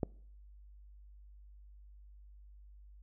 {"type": "click", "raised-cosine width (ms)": 2, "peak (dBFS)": -18, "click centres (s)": 0.032, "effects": ["noise-tail reverb RT60 0.6 s tail -25 dB re dry", "added 50 Hz sine -53 dBFS peak until 3.02 s"]}